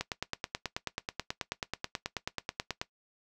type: click train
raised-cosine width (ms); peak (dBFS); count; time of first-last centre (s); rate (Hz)
0.2; -15; 27; 0.01-2.815; 9.27
effects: noise-tail reverb RT60 0.1 s tail -17 dB re dry